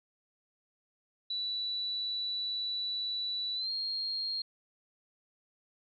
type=tone with pitch glide; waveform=sine; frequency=3951 to 4235 Hz; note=B7 to C8; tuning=0 to +20 cents; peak=-32 dBFS; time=1.3-4.42 s; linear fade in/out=5 ms; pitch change=+120 cents; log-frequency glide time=3.55-3.71 s; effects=none